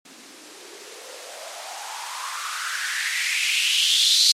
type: noise with band-pass filter sweep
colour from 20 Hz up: violet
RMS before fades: -24 dBFS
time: 0.05-4.32 s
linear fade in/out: 5 ms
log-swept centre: 240 to 4300 Hz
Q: 5.3
effects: low-pass 8000 Hz 12 dB/octave + MP3 64 kbps